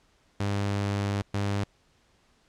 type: tone bursts at uneven times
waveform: sawtooth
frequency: 100.7 Hz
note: G2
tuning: 47 cents sharp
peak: -22 dBFS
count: 2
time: 0.4-1.22 / 1.34-1.64 s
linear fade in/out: 5 ms
effects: pink hiss -65 dBFS RMS until 2.48 s + low-pass 7000 Hz 12 dB/octave